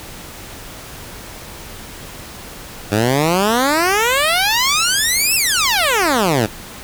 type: exponential two-way sweep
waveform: 10% pulse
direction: up then down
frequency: 99.3 to 2729 to 99.3 Hz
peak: -5 dBFS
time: 2.91-6.47 s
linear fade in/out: 20 ms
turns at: 5.35 s
effects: pink hiss -34 dBFS RMS until 6.83 s